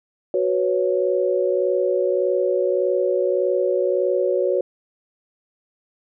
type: chord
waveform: sine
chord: F# suspended fourth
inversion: none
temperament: just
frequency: 370 / 493.3 / 555 Hz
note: F#4 / B4 / C#5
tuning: 0 / -2 / +2 cents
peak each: -21 / -23 / -21 dBFS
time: 0.34-4.61 s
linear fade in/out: 2 ms
effects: none